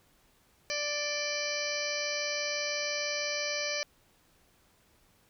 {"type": "harmonic tone with a mistuned harmonic", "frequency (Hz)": 587.3, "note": "D5", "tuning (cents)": 0, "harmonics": [1, 2, 3, 4, 5, 7, 8, 9, 10], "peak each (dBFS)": [-36, -46, -40, -36, -44, -42, -39, -41, -40], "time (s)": [0.7, 3.83], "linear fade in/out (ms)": 0, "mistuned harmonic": 5, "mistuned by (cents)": 60, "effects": ["pink hiss -66 dBFS RMS until 5.29 s"]}